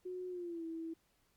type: tone with pitch glide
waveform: sine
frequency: 365 to 327.1 Hz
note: F#4 to E4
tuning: -24 to -13 cents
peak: -40 dBFS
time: 0.05-0.94 s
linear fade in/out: 10 ms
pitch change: -189 cents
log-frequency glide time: 0.29-0.65 s
effects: pink hiss -75 dBFS RMS until 1.36 s + Opus 48 kbps